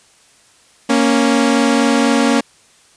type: tone pair together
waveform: sawtooth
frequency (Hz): 233.1 / 277.2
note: A#3 / C#4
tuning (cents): 0 / 0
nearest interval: minor third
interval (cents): 300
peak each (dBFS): -10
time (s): 0.89-2.41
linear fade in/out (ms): 10
effects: white hiss -50 dBFS RMS until 2.96 s + resampled to 22050 Hz